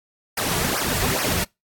pink noise with flanger, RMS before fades -23 dBFS, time 0.37-1.44 s, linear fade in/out 5 ms, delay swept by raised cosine 0.26 to 3.86 ms, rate 2.4 Hz, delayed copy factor -0.95, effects noise-tail reverb RT60 0.2 s tail -24 dB re dry + AAC 64 kbps

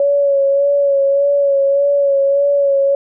sine tone with vibrato, 560 Hz, C#5, 18 cents sharp, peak -10 dBFS, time 0-2.95 s, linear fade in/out 2 ms, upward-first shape sine, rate 1.7 Hz, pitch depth 28 cents each way, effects none

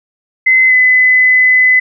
sine tone with pitch glide, 2048 to 2015 Hz, C7 to B6, -38 to +34 cents, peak -5 dBFS, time 0.46-1.8 s, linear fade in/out 10 ms, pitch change -28 cents, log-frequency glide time 0.68-0.73 s, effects none

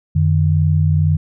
sine tone pair together, 90.86 / 152.8 Hz, F#2 / D#3, -31 / -31 cents, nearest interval major sixth, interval 900 cents, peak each -14 dBFS, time 0.15-1.17 s, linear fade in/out 10 ms, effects none

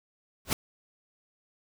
pink noise with exponential growth, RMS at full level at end -20 dBFS, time 0.45-0.53 s, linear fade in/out 1 ms, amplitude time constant 16 ms, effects none

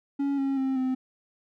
triangle tone with pitch steps, 279.8 / 272.6 / 265.6 / 258.8 Hz, C#4 / C#4 / C4 / C4, +16 / -29 / +26 / -19 cents, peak -22 dBFS, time 0.19-0.95 s, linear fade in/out 10 ms, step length 190 ms, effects none

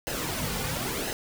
pink noise with flanger, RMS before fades -31 dBFS, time 0.07-1.13 s, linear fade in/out 0 ms, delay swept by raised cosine 0.86 to 3.16 ms, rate 0.98 Hz, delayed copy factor -0.6, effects none

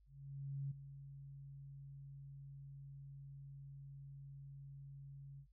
sine tone with ADSR envelope, 138.59 Hz, C#3, in tune, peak -39 dBFS, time 0.06-5.47 s, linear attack 650 ms, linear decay 8 ms, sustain -12 dB, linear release 79 ms, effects added 50 Hz sine -66 dBFS peak until 5.52 s

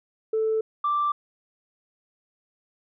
sine tone pair in turn, 440 / 1174.7 Hz, A4 / D6, 0 / 0 cents, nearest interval octave + perfect fourth, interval 1700 cents, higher second, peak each -20 dBFS, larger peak neither, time 0.33-0.61 / 0.84-1.12 s, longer neither, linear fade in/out 5 ms, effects tanh soft clip ceiling -17 dBFS

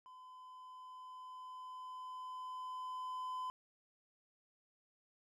triangle tone with level ramp, 1016 Hz, B5, 49 cents sharp, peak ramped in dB -52 to -37 dBFS, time 0.06-3.5 s, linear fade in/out 0 ms, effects none

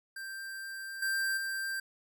square tone with level steps, 1576 Hz, G6, 9 cents sharp, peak -40 / -30 / -34 dBFS, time 0.16-1.8 s, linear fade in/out 5 ms, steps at 1.02 / 1.37 s, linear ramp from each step 5 ms, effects none

